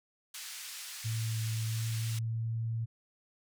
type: band-pass noise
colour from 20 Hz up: white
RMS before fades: -44 dBFS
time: 0.34-2.19 s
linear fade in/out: 5 ms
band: 1700 to 9000 Hz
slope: 12 dB/octave
type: tone with pitch glide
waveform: sine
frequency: 112.2 to 113.96 Hz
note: A2 to A#2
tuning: +34 to -39 cents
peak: -31 dBFS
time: 1.04-2.86 s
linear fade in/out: 20 ms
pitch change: +27 cents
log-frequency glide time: 1.31-2.62 s
effects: none